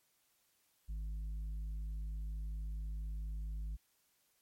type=tone with tanh clipping; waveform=sine; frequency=52.2 Hz; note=G#1; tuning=10 cents sharp; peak=-39 dBFS; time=0.88-3.77 s; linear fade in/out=20 ms; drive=5 dB; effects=white hiss -75 dBFS RMS until 4.41 s + MP3 64 kbps